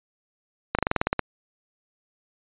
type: slowing click train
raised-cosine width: 0.5 ms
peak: -6 dBFS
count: 10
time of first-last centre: 0.75-1.193 s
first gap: 37 ms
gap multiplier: 1.07
effects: resampled to 8000 Hz